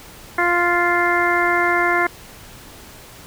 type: harmonic tone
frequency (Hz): 349.2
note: F4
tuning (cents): 0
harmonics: 1 / 2 / 3 / 4 / 5 / 6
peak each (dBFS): -22 / -22 / -22 / -22 / -22 / -22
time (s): 0.38-2.07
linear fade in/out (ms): 5
effects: pink hiss -41 dBFS RMS until 3.26 s